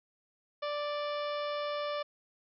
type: harmonic tone with a mistuned harmonic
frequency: 587 Hz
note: D5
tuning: 1 cent flat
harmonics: 1 / 2 / 3 / 4 / 5 / 6 / 7 / 8 / 9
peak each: -34 / -38 / -47 / -47 / -48 / -47 / -53 / -55 / -53 dBFS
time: 0.62-2.03 s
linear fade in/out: 10 ms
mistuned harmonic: 7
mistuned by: +36 cents
effects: none